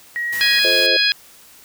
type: tone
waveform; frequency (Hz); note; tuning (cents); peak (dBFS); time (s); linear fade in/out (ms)
sine; 1900; A#6; +33; -20; 0.16-0.59; 0
type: noise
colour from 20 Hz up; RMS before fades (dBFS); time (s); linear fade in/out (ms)
white; -31; 0.32-0.87; 10
type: harmonic tone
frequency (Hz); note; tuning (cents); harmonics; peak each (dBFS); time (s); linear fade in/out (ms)
830.6; G#5; 0; 2 / 3 / 4 / 5 / 6; -20 / -20 / -20 / -20 / -20; 0.41-1.12; 0
type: chord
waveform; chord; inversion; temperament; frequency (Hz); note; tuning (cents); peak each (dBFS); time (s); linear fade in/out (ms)
sine; F dominant seventh; none; just; 349.2 / 436.5 / 523.8 / 628.6; F4 / A4 / C5 / Eb5; 0 / -14 / +2 / +18; -27 / -26 / -22 / -26; 0.64-0.97; 5
effects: white hiss -46 dBFS RMS until 1.64 s